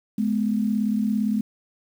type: tone pair together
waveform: sine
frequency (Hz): 211.5 / 249.1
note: G#3 / B3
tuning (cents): +32 / +15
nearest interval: minor third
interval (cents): 283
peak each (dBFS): -21 / -26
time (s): 0.18-1.41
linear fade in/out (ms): 5
effects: 8-bit